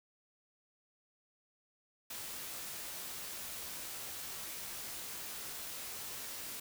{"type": "noise with comb filter", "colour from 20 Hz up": "white", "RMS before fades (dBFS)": -44, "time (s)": [2.1, 6.6], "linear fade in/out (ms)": 5, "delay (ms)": 17, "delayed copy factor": -0.5, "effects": []}